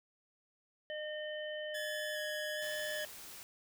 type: harmonic tone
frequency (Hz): 609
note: D#5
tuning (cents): -37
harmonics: 1 / 3 / 5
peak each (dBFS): -40 / -45 / -47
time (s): 0.9-3.05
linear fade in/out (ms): 0
type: tone with vibrato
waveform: sawtooth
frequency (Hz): 1698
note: G#6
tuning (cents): +38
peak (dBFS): -37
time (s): 1.74-3.05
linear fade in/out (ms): 10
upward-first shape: square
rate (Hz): 1.2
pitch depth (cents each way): 18
type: noise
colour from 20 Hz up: white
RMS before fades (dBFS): -50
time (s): 2.62-3.43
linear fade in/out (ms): 0
effects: none